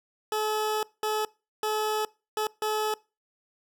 20% pulse tone bursts at uneven times, 429.3 Hz, A4, 43 cents flat, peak -21 dBFS, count 5, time 0.32-0.83 / 1.03-1.25 / 1.63-2.05 / 2.37-2.47 / 2.62-2.94 s, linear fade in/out 2 ms, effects noise-tail reverb RT60 0.3 s tail -23 dB re dry

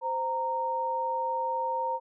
sine tone pair together, 519.7 / 926 Hz, C5 / A#5, -12 / -12 cents, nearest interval minor seventh, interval 1000 cents, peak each -33 / -28 dBFS, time 0.01-2 s, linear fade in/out 50 ms, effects none

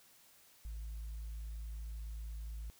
sine tone, 54.7 Hz, A1, 9 cents flat, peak -39 dBFS, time 0.65-2.7 s, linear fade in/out 0 ms, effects tanh soft clip ceiling -39 dBFS + white hiss -64 dBFS RMS until 2.79 s

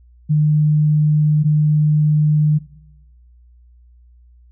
sine tone pair in turn, 151.4 / 151.4 Hz, D#3 / D#3, -47 / -47 cents, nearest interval unison, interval 0 cents, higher neither, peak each -11 dBFS, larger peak neither, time 0.29-1.44 / 1.44-2.59 s, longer neither, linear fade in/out 20 ms, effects noise-tail reverb RT60 0.9 s tail -18 dB re dry + added 60 Hz sine -45 dBFS peak until 4.51 s

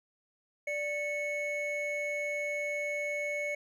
triangle tone pair together, 587.3 / 2207 Hz, D5 / C#7, 0 / -8 cents, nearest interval octave + major seventh, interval 2292 cents, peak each -33 / -32 dBFS, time 0.67-3.55 s, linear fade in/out 5 ms, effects none

